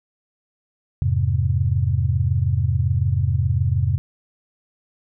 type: chord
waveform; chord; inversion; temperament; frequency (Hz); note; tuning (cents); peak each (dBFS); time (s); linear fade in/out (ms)
sine; F minor; none; equal with one note detuned; 85.36 / 103.83 / 130.81; F2 / Ab2 / C3; -39 / 0 / 0; -21; 1.02-3.98; 0
effects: none